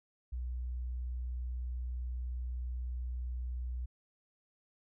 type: tone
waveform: sine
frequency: 61.6 Hz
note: B1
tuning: 4 cents flat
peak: -35 dBFS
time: 0.32-3.86 s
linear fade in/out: 10 ms
effects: none